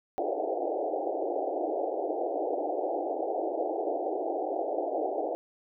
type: band-pass noise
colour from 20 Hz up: white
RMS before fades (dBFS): -31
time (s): 0.18-5.35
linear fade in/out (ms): 0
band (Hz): 300 to 790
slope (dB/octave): 96
effects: none